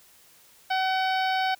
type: harmonic tone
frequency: 756 Hz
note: F#5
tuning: 37 cents sharp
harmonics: 1 / 2 / 3 / 4 / 5 / 6 / 7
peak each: -24 / -30 / -34 / -36 / -38 / -40 / -41 dBFS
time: 0.7-1.55 s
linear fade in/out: 10 ms
effects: white hiss -56 dBFS RMS until 1.59 s